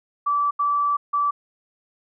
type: tone bursts at uneven times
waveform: sine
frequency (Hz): 1158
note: D6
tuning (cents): -25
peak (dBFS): -18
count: 3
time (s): 0.26-0.51 / 0.59-0.97 / 1.13-1.31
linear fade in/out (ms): 10
effects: none